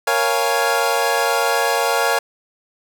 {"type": "chord", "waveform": "25% pulse", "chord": "Bb minor seventh", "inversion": "none", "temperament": "equal", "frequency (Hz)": [466.2, 554.4, 698.5, 830.6], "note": ["Bb4", "Db5", "F5", "Ab5"], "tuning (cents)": [0, 0, 0, 0], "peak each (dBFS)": -18, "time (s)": [0.07, 2.19], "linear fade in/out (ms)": 5, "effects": []}